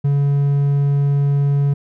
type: tone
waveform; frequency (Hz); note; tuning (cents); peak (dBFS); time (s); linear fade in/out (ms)
triangle; 141.6; C#3; +37; -11; 0.04-1.74; 10
effects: none